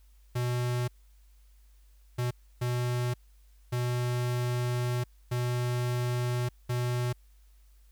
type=tone bursts at uneven times; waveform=square; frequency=122.8 Hz; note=B2; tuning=9 cents flat; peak=-28 dBFS; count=6; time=0.35-0.88 / 2.18-2.31 / 2.61-3.14 / 3.72-5.04 / 5.31-6.49 / 6.69-7.13 s; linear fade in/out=10 ms; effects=added 50 Hz sine -55 dBFS peak until 7.91 s + white hiss -70 dBFS RMS until 7.91 s